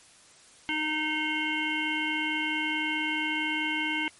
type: harmonic tone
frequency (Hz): 308.2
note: D#4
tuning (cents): -16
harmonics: 1 / 3 / 5 / 7 / 9 / 10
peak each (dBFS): -33 / -36 / -36 / -30 / -35 / -36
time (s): 0.69-4.08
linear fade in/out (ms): 0
effects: white hiss -55 dBFS RMS until 4.19 s + MP3 48 kbps